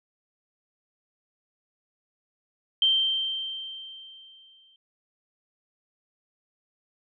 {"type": "tone with exponential decay", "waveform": "sine", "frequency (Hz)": 3136, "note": "G7", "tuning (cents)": 0, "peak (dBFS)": -17, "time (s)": [2.82, 4.76], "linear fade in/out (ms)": 2, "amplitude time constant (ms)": 420, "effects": []}